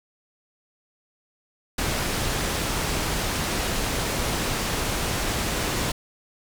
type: low-pass noise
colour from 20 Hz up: pink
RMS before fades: -26 dBFS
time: 1.78-5.92 s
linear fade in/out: 5 ms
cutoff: 11000 Hz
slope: 12 dB/octave
effects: none